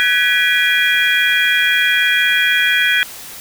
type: tone cluster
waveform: sine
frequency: 1512 / 1676 / 1950 / 2409 / 3285 Hz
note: F#6 / G#6 / B6 / D7 / G#7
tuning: +37 / +15 / -23 / +43 / -20 cents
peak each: -18 dBFS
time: 0-3.03 s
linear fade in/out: 0 ms
effects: white hiss -33 dBFS RMS until 3.4 s